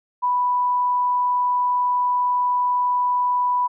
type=tone; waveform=sine; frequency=987.8 Hz; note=B5; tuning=in tune; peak=-17 dBFS; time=0.22-3.68 s; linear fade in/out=20 ms; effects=none